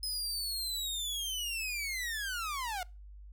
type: linear sweep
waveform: sawtooth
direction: down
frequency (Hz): 5100 to 698.5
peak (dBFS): -31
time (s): 0.03-2.83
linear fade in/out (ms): 2
effects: noise-tail reverb RT60 0.3 s tail -25 dB re dry + added 50 Hz sine -47 dBFS peak until 3.32 s